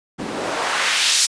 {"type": "noise with band-pass filter sweep", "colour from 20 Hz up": "white", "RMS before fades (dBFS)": -20, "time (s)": [0.18, 1.27], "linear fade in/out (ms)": 20, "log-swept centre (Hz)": [210, 6200], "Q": 1.1, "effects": ["resampled to 22050 Hz"]}